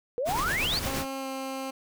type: exponential sweep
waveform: sine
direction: up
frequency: 466.2 to 4765 Hz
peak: -26 dBFS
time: 0.18-0.79 s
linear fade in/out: 0 ms
type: noise with tremolo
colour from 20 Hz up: pink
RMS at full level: -30 dBFS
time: 0.25-1.06 s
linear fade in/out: 50 ms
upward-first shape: triangle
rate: 8.6 Hz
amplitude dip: 45%
type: tone with pitch glide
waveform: 15% pulse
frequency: 268.9 to 266.4 Hz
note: C4 to C4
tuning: +47 to +31 cents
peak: -26 dBFS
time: 0.86-1.71 s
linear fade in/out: 10 ms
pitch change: -16 cents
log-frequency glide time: 1.18-1.27 s
effects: none